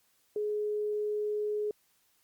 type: tone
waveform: sine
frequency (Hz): 420.2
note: G#4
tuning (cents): +20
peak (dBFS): -29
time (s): 0.36-1.71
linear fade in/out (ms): 2
effects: white hiss -70 dBFS RMS until 2.23 s + Opus 48 kbps